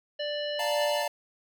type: harmonic tone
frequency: 589 Hz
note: D5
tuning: 5 cents sharp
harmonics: 1 / 3 / 5 / 7 / 9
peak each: -31 / -40 / -36 / -41 / -49 dBFS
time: 0.19-1.03 s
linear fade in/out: 10 ms
type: chord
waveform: square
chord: Bb major seventh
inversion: first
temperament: equal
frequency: 587.3 / 698.5 / 880 / 932.3 Hz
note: D5 / F5 / A5 / Bb5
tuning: 0 / 0 / 0 / 0 cents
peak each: -32 / -35 / -35 / -37 dBFS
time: 0.59-1.08 s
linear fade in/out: 5 ms
effects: none